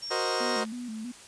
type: tone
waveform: sine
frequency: 5500 Hz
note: F8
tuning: 27 cents flat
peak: -34 dBFS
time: 0.02-0.61 s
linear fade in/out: 10 ms
type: chord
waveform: 20% pulse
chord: C half-diminished seventh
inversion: second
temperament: equal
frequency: 370 / 466.2 / 523.3 / 622.3 Hz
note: Gb4 / Bb4 / C5 / Eb5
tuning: 0 / 0 / 0 / 0 cents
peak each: -28 dBFS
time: 0.1-0.65 s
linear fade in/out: 20 ms
type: tone with vibrato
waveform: sine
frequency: 231.8 Hz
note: A#3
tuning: 10 cents flat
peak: -34 dBFS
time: 0.4-1.12 s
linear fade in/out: 10 ms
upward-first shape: square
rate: 3.1 Hz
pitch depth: 94 cents each way
type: clicks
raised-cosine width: 0.2 ms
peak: -26 dBFS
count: 2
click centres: 0.577 / 0.652 s
effects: white hiss -49 dBFS RMS until 1.27 s + resampled to 22050 Hz